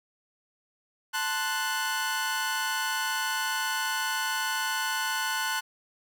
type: chord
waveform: sawtooth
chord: F# diminished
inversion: first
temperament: equal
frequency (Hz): 880 / 1046.5 / 1480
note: A5 / C6 / F#6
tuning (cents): 0 / 0 / 0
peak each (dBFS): -29 / -31 / -26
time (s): 1.13-5.61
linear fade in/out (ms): 20
effects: none